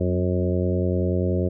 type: harmonic tone with a mistuned harmonic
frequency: 90.2 Hz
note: F#2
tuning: 44 cents flat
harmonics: 1 / 2 / 3 / 4 / 5 / 6 / 7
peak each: -23 / -26 / -31 / -27 / -31 / -30 / -34 dBFS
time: 0-1.49 s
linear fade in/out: 10 ms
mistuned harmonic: 2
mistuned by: +32 cents
effects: none